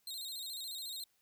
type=tone with vibrato; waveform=sawtooth; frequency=3951 Hz; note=B7; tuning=in tune; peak=-38 dBFS; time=0.07-1.04 s; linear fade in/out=2 ms; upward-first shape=square; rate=14 Hz; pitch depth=85 cents each way; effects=white hiss -75 dBFS RMS until 1.21 s